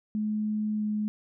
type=tone with pitch glide; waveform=sine; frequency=213.1 to 211.6 Hz; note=G#3 to G#3; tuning=+45 to +33 cents; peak=-26 dBFS; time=0.15-1.08 s; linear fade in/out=0 ms; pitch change=-12 cents; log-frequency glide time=0.76-0.83 s; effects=none